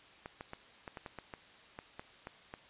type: clicks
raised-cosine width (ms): 0.5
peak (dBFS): -28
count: 12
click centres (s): 0.259 / 0.409 / 0.534 / 0.878 / 0.972 / 1.062 / 1.187 / 1.338 / 1.789 / 1.995 / 2.271 / 2.539
effects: white hiss -58 dBFS RMS until 2.69 s + resampled to 8000 Hz